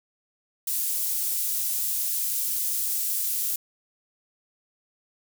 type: high-pass noise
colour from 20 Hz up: pink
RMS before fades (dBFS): -27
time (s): 0.67-3.56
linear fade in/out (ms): 5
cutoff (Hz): 11000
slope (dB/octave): 12
effects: none